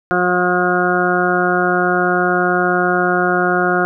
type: harmonic tone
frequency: 179.4 Hz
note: F3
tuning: 47 cents sharp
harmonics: 1 / 2 / 3 / 4 / 6 / 7 / 8 / 9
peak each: -22 / -18 / -24 / -19 / -27 / -23 / -18 / -30 dBFS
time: 0.11-3.85 s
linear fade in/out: 0 ms
effects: none